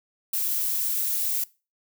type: noise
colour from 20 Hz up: violet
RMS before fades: -26 dBFS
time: 0.33-1.44 s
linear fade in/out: 5 ms
effects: noise-tail reverb RT60 0.3 s tail -21 dB re dry